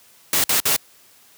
white noise bursts, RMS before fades -18 dBFS, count 3, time 0.33-0.764 s, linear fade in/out 2 ms, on 110 ms, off 52 ms, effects white hiss -52 dBFS RMS until 1.37 s + high-pass 80 Hz 12 dB/octave

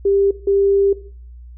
sine tone pair in turn, 396.5 / 396.5 Hz, G4 / G4, +20 / +20 cents, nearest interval unison, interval 0 cents, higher neither, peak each -12 dBFS, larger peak neither, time 0.05-0.31 / 0.47-0.93 s, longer second, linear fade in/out 5 ms, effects noise-tail reverb RT60 0.5 s tail -17 dB re dry + added 60 Hz sine -35 dBFS peak until 1.57 s

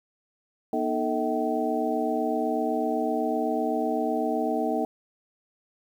sine tone cluster, 241.1 / 309 / 441.3 / 644 / 763 Hz, B3 / D#4 / A4 / E5 / G5, -41 / -12 / +5 / -41 / -47 cents, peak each -30 dBFS, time 0.73-4.85 s, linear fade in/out 2 ms, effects 9-bit

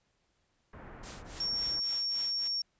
pink low-pass noise, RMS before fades -48 dBFS, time 0.73-1.8 s, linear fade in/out 5 ms, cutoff 1900 Hz, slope 24 dB/octave
white noise with tremolo, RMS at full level -44 dBFS, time 1.03-2.48 s, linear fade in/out 5 ms, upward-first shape triangle, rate 3.6 Hz, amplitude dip 100%
sine tone, 5510 Hz, F8, 24 cents flat, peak -30 dBFS, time 1.4-2.62 s, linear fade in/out 5 ms
effects pink hiss -75 dBFS RMS until 2.79 s + resampled to 16000 Hz

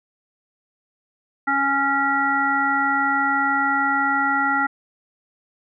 harmonic tone, 276.9 Hz, C#4, 2 cents flat, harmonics 1 / 3 / 5 / 7, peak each -27 / -23 / -20 / -25 dBFS, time 1.47-4.67 s, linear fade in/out 10 ms, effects none

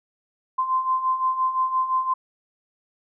sine beating tone pair, 1034 / 1039.8 Hz, C6 / C6, -21 / -11 cents, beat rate 5.8 Hz, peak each -27 / -21 dBFS, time 0.58-2.14 s, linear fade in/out 10 ms, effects none

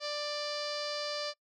sawtooth tone with low-pass filter, 590 Hz, D5, 8 cents sharp, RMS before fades -36 dBFS, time 0-1.34 s, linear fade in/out 50 ms, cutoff 4800 Hz, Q 5.9, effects noise-tail reverb RT60 0.1 s tail -23 dB re dry

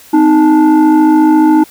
sine tone with frequency modulation, 311.1 Hz, D#4, in tune, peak -3 dBFS, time 0.13-1.64 s, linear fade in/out 10 ms, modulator 568 Hz, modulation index 0.73, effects tanh soft clip ceiling -1 dBFS + white hiss -39 dBFS RMS until 1.7 s

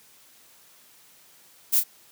violet noise with echo, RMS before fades -20 dBFS, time 1.72-1.81 s, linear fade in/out 20 ms, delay 30 ms, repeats 1, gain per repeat -8 dB, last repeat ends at 1.84 s, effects white hiss -55 dBFS RMS until 2.11 s + high-pass 100 Hz 12 dB/octave

